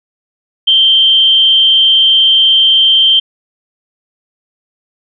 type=tone with amplitude modulation; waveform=sine; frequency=3136 Hz; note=G7; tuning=in tune; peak=-3 dBFS; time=0.67-3.2 s; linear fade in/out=10 ms; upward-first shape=sine; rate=243 Hz; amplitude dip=40%; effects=none